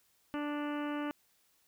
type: harmonic tone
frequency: 293.7 Hz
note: D4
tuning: in tune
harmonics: 1 / 2 / 3 / 4 / 5 / 6 / 7 / 8 / 9 / 10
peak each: -35 / -43 / -45 / -45 / -47 / -51 / -54 / -56 / -54 / -54 dBFS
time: 0.34-1.11 s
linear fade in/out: 0 ms
effects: white hiss -71 dBFS RMS until 1.67 s